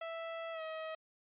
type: tone with pitch glide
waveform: sawtooth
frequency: 659.3 to 636.1 Hz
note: E5 to D#5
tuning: 0 to +38 cents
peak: -36 dBFS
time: 0.01-0.95 s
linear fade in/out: 5 ms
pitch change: -62 cents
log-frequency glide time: 0.52-0.62 s
effects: resampled to 8000 Hz